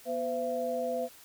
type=tone cluster; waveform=sine; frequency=243.4 / 510 / 676 Hz; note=B3 / C5 / E5; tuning=-25 / -44 / +43 cents; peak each=-39 / -32 / -33 dBFS; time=0.05-1.09 s; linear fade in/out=50 ms; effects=white hiss -54 dBFS RMS until 1.24 s